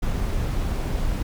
brown noise, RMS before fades -24 dBFS, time 0.02-1.23 s, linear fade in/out 10 ms, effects none

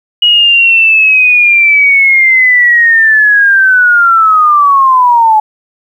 sine linear sweep, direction down, 2908 to 849 Hz, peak -3 dBFS, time 0.22-5.4 s, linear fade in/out 5 ms, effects 7-bit

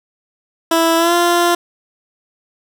15% pulse tone with pitch glide, 330 to 346.6 Hz, E4 to F4, +2 to -13 cents, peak -5 dBFS, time 0.71-1.55 s, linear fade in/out 5 ms, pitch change +85 cents, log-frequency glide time 0.97-1.14 s, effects none

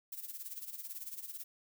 violet noise with tremolo, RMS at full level -42 dBFS, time 0.12-1.44 s, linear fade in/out 5 ms, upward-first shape sine, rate 18 Hz, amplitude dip 75%, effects none

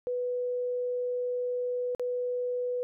sine tone with dropouts, 493.9 Hz, B4, in tune, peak -28 dBFS, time 0.07-2.83 s, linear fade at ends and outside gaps 0 ms, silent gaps 1.949-1.996 s, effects none

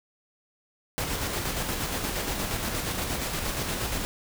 pink noise with tremolo, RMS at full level -29 dBFS, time 0.98-4.05 s, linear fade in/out 0 ms, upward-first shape square, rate 8.5 Hz, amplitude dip 30%, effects none

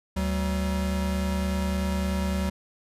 square tone pair together, 73.42 / 190.21 Hz, D2 / F#3, 0 / +48 cents, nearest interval octave + major third, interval 1648 cents, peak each -28 dBFS, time 0.16-2.5 s, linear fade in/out 10 ms, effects resampled to 32000 Hz

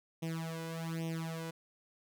sawtooth tone with flanger, 163.7 Hz, E3, 12 cents flat, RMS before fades -39 dBFS, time 0.22-1.51 s, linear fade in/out 10 ms, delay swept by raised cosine 0.33 to 2.03 ms, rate 1.2 Hz, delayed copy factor +1, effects none

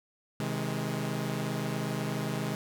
sawtooth chord, Ab major, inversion first, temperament equal with one note detuned, 130.81 / 158.65 / 207.7 Hz, C3 / Eb3 / Ab3, 0 / +34 / 0 cents, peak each -31 dBFS, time 0.4-2.55 s, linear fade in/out 0 ms, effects none

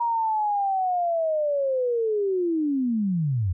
sine linear sweep, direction down, 951 to 82.41 Hz, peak -21 dBFS, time 0-3.53 s, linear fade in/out 10 ms, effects none

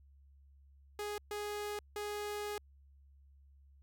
sawtooth tone bursts at uneven times, 415.3 Hz, G#4, in tune, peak -34 dBFS, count 3, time 0.99-1.18 / 1.31-1.79 / 1.96-2.58 s, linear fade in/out 2 ms, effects added 69 Hz sine -59 dBFS peak until 3.82 s

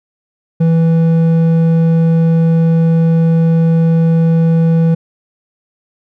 sine tone with hard clipping, 164.4 Hz, E3, 4 cents flat, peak -9 dBFS, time 0.6-4.95 s, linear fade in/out 10 ms, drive 6 dB, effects none

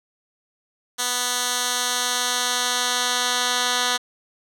10% pulse tone with band-pass filter sweep, 246.9 Hz, B3, in tune, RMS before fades -23 dBFS, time 0.98-3.98 s, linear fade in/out 20 ms, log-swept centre 6900 to 4100 Hz, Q 0.78, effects none

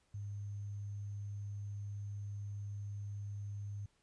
sine tone with sample-and-hold, 101.7 Hz, G#2, 36 cents flat, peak -40 dBFS, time 0.14-3.86 s, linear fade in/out 5 ms, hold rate 6300 Hz, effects pink hiss -75 dBFS RMS until 4.02 s + resampled to 22050 Hz

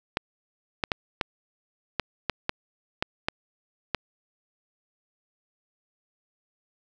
clicks, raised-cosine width 0.3 ms, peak -8 dBFS, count 10, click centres 0.171 / 0.838 / 0.918 / 1.212 / 1.997 / 2.297 / 2.494 / 3.025 / 3.285 / 3.947 s, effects none

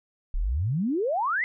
sine exponential sweep, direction up, 31.54 to 2103 Hz, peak -23 dBFS, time 0.34-1.44 s, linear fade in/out 0 ms, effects none

